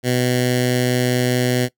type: tone with notch filter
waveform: 10% pulse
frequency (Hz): 124.7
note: B2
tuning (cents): +17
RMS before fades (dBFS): -18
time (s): 0.03-1.69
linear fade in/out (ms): 50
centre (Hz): 950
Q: 0.99
effects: noise-tail reverb RT60 0.1 s tail -19 dB re dry